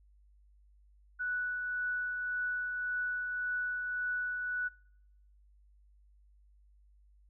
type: tone with tremolo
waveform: sine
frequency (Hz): 1479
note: F#6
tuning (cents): -1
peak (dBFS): -31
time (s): 1.19-4.69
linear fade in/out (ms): 20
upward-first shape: triangle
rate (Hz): 1.8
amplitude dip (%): 35
effects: noise-tail reverb RT60 0.8 s tail -26 dB re dry + added 50 Hz sine -60 dBFS peak until 7.29 s